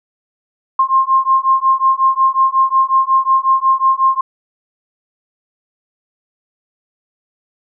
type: beating tone pair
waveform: sine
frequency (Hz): 1059 / 1064.5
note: C6 / C6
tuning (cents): +21 / +30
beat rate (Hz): 5.5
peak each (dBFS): -13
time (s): 0.79-4.21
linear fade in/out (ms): 5
effects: none